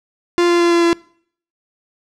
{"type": "tone with pitch steps", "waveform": "45% pulse", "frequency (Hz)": [348.1, 345.9, 343.7, 341.5, 339.4], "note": ["F4", "F4", "F4", "F4", "F4"], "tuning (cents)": [-6, -17, -28, -39, -49], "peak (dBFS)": -11, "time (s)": [0.38, 0.93], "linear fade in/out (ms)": 0, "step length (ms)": 110, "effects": ["noise-tail reverb RT60 0.6 s tail -24 dB re dry", "low-pass 6000 Hz 12 dB/octave"]}